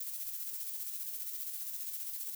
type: noise with tremolo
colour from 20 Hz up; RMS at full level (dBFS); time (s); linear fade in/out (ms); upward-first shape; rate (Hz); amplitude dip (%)
violet; -39; 0-2.35; 5; square; 15; 35
effects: none